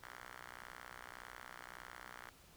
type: ring-modulated tone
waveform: 5% pulse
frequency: 61.74 Hz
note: B1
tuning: in tune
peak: -37 dBFS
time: 0.02-2.3 s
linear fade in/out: 10 ms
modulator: 1380 Hz
effects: pink hiss -63 dBFS RMS until 2.56 s